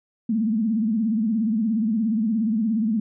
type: tone with vibrato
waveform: sine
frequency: 220 Hz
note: A3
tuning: in tune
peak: -19 dBFS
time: 0.29-3 s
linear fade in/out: 5 ms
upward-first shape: sine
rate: 17 Hz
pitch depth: 120 cents each way
effects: none